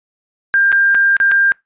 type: tone with dropouts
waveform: sine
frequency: 1596 Hz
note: G6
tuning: 31 cents sharp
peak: -9 dBFS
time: 0.54-1.52 s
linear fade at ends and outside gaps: 0 ms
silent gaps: 0.719-0.726 / 0.946-0.95 / 1.167-1.201 / 1.314-1.318 s
effects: noise-tail reverb RT60 0.2 s tail -24 dB re dry + resampled to 8000 Hz